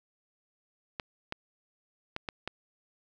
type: clicks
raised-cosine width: 0.3 ms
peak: -18 dBFS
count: 5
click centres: 0.998 / 1.324 / 2.164 / 2.288 / 2.476 s
effects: none